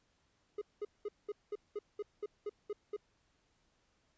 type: tone bursts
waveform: triangle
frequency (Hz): 415.3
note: G#4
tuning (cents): 0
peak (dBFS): -34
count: 11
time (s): 0.58-2.965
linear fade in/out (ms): 5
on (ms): 35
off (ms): 200
effects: pink hiss -75 dBFS RMS until 4.17 s + resampled to 16000 Hz